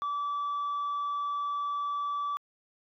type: tone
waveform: sine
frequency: 1155 Hz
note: D6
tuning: 29 cents flat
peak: -27 dBFS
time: 0.02-2.37 s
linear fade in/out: 0 ms
effects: tanh soft clip ceiling -28 dBFS